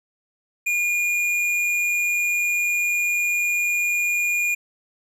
sine tone with tanh clipping, 2428 Hz, D#7, 43 cents flat, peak -21 dBFS, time 0.66-4.55 s, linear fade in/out 10 ms, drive 12 dB, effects none

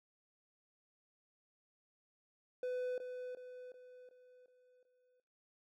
triangle tone with echo, 501 Hz, B4, 25 cents sharp, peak -34 dBFS, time 2.63-2.98 s, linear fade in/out 2 ms, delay 370 ms, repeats 6, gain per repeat -6 dB, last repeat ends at 5.2 s, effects noise-tail reverb RT60 0.7 s tail -21 dB re dry

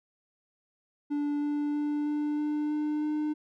triangle tone with pitch steps, 291.3 / 293.2 / 295 / 296.9 / 298.8 / 300.7 / 302.6 Hz, D4 / D4 / D4 / D4 / D4 / D4 / D#4, -14 / -3 / +8 / +19 / +30 / +41 / -48 cents, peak -25 dBFS, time 1.1-3.34 s, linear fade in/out 20 ms, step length 320 ms, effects none

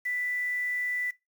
sine tone with quantisation, 1981 Hz, B6, 5 cents sharp, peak -28 dBFS, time 0.05-1.11 s, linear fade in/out 10 ms, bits 8, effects noise-tail reverb RT60 0.2 s tail -18 dB re dry

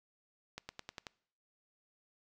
accelerating click train, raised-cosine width 0.2 ms, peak -25 dBFS, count 6, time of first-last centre 0.58-1.068 s, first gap 110 ms, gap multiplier 0.94, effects noise-tail reverb RT60 0.6 s tail -23 dB re dry

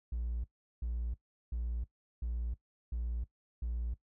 triangle tone bursts, 58.6 Hz, A#1, 10 cents sharp, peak -31 dBFS, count 6, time 0.12-3.94 s, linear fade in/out 5 ms, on 320 ms, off 380 ms, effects noise-tail reverb RT60 0.1 s tail -17 dB re dry + tanh soft clip ceiling -27 dBFS

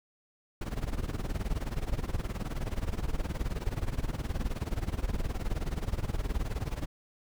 brown noise with tremolo, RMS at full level -29 dBFS, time 0.61-6.86 s, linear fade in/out 5 ms, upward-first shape sine, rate 19 Hz, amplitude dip 85%, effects none

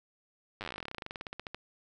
slowing click train, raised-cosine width 0.3 ms, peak -23 dBFS, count 30, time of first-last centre 0.61-1.546 s, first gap 9 ms, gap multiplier 1.08, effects none

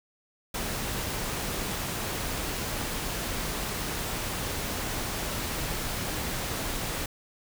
pink noise, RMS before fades -32 dBFS, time 0.54-7.06 s, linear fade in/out 5 ms, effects none

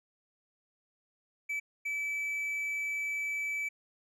triangle tone bursts at uneven times, 2305 Hz, D7, 33 cents flat, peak -30 dBFS, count 2, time 1.49-1.6 / 1.85-3.69 s, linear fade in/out 10 ms, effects none

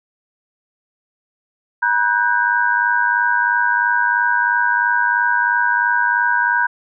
sine tone cluster, 958 / 1496 / 1599 Hz, A#5 / F#6 / G6, +47 / +19 / +34 cents, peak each -18 dBFS, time 1.82-6.67 s, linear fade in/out 10 ms, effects none

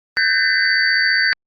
sine tone cluster, 1525 / 1600 / 1802 / 2013 / 4586 Hz, G6 / G6 / A6 / B6 / D8, -48 / +35 / +41 / +33 / -42 cents, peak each -20 dBFS, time 0.17-1.33 s, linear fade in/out 0 ms, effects Opus 24 kbps

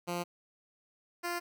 10% pulse tone pair in turn, 174.61 / 347.7 Hz, F3 / F4, 0 / -8 cents, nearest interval octave, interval 1192 cents, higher second, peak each -25 dBFS, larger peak neither, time 0.07-0.24 / 1.23-1.4 s, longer neither, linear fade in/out 20 ms, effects none

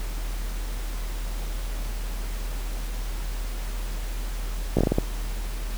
slowing click train, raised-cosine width 2 ms, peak -7 dBFS, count 7, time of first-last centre 4.77-4.984 s, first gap 16 ms, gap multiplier 1.32, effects added 40 Hz sine -27 dBFS peak until 5.77 s + pink hiss -40 dBFS RMS until 5.77 s

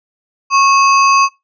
sine tone with sample-and-hold, 1100 Hz, C#6, 14 cents flat, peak -7 dBFS, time 0.5-1.29 s, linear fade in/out 50 ms, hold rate 3675 Hz, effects noise-tail reverb RT60 0.2 s tail -21 dB re dry + resampled to 16000 Hz

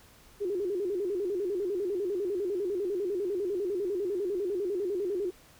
sine tone with vibrato, 381.9 Hz, G4, 45 cents flat, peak -28 dBFS, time 0.4-5.31 s, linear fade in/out 20 ms, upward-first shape square, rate 10 Hz, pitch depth 120 cents each way, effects pink hiss -57 dBFS RMS until 5.59 s

